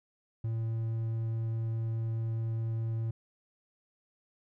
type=tone; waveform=triangle; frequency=113.1 Hz; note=A2; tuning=48 cents sharp; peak=-28 dBFS; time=0.44-3.11 s; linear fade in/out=5 ms; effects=none

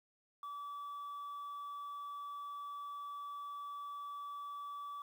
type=tone; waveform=sine; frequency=1151 Hz; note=D6; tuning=35 cents flat; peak=-40 dBFS; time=0.43-5.02 s; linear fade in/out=2 ms; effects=tanh soft clip ceiling -41 dBFS + 11-bit

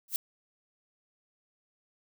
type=noise with exponential growth; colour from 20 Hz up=violet; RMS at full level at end=-24 dBFS; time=0.08-0.16 s; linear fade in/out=1 ms; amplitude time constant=17 ms; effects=none

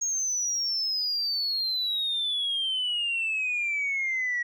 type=exponential sweep; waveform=sine; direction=down; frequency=6590 to 1913 Hz; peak=-24 dBFS; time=0.01-4.43 s; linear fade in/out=10 ms; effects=tanh soft clip ceiling -22 dBFS

